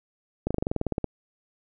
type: slowing click train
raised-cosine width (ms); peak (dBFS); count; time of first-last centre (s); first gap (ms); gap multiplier
2; -12; 13; 0.47-1.043; 36; 1.05
effects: none